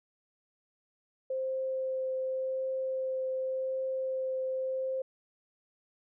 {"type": "tone with vibrato", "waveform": "sine", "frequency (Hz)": 523.3, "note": "C5", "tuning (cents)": 0, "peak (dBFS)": -30, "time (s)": [1.3, 5.02], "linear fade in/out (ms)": 5, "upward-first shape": "triangle", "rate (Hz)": 0.88, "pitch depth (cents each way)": 8, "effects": []}